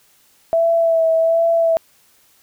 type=tone with vibrato; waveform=sine; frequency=659.3 Hz; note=E5; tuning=in tune; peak=-12 dBFS; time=0.53-1.77 s; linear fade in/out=0 ms; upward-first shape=sine; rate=1.3 Hz; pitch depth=25 cents each way; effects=white hiss -55 dBFS RMS until 2.42 s